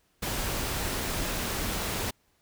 pink noise, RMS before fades -31 dBFS, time 0.22-2.11 s, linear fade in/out 10 ms, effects pink hiss -69 dBFS RMS until 2.41 s

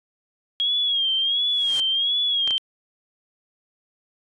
sine tone with vibrato, 3273 Hz, G#7, 26 cents flat, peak -19 dBFS, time 0.6-2.58 s, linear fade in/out 0 ms, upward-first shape sine, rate 1.4 Hz, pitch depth 80 cents each way
white noise with exponential growth, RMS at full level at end -30 dBFS, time 1.39-1.8 s, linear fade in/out 1 ms, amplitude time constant 89 ms
clicks, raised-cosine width 0.2 ms, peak -14 dBFS, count 2, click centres 2.476 / 2.508 s
effects resampled to 22050 Hz

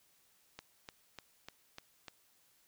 click train, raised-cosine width 0.2 ms, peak -28 dBFS, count 6, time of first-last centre 0.59-2.083 s, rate 3.35 Hz, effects white hiss -70 dBFS RMS until 2.67 s

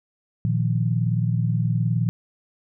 sine chord, Bb suspended fourth, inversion none, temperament equal, 116.54 / 155.56 / 174.61 Hz, Bb2 / Eb3 / F3, 0 / 0 / 0 cents, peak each -21 / -25 / -26 dBFS, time 0.45-2.09 s, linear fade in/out 0 ms, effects none

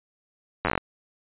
slowing click train, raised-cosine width 0.5 ms, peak -8 dBFS, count 9, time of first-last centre 0.65-0.778 s, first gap 10 ms, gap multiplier 1.13, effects resampled to 8000 Hz

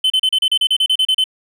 triangle tone bursts, 3056 Hz, G7, 45 cents flat, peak -10 dBFS, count 13, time 0.04-1.241 s, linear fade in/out 5 ms, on 61 ms, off 34 ms, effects none

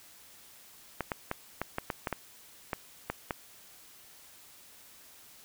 clicks, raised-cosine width 0.5 ms, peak -16 dBFS, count 11, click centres 1.007 / 1.118 / 1.314 / 1.616 / 1.784 / 1.902 / 2.072 / 2.127 / 2.732 / 3.1 / 3.308 s, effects white hiss -55 dBFS RMS until 5.44 s

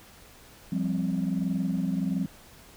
sine chord, F suspended second, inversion none, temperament equal, 174.61 / 196 / 261.6 Hz, F3 / G3 / C4, 0 / 0 / 0 cents, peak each -28 / -28 / -30 dBFS, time 0.72-2.26 s, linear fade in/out 5 ms, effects tanh soft clip ceiling -19 dBFS + pink hiss -52 dBFS RMS until 2.76 s

